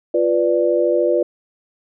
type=chord; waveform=sine; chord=B diminished; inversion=second; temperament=equal; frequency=349.2 / 493.9 / 587.3 Hz; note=F4 / B4 / D5; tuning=0 / 0 / 0 cents; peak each=-18 dBFS; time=0.14-1.23 s; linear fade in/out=5 ms; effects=none